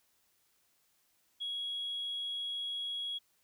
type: tone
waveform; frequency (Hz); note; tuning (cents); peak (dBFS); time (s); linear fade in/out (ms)
sine; 3322; G#7; 0; -34; 1.4-3.19; 20
effects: tanh soft clip ceiling -31 dBFS + white hiss -73 dBFS RMS until 3.43 s